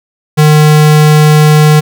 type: tone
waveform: square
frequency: 152.1 Hz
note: D#3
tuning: 39 cents flat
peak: -3 dBFS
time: 0.37-1.81 s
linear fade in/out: 20 ms
effects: none